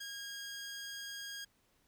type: tone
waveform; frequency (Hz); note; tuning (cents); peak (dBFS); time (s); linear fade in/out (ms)
15% pulse; 1629; G#6; -34; -36; 0-1.45; 10
effects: pink hiss -73 dBFS RMS until 1.87 s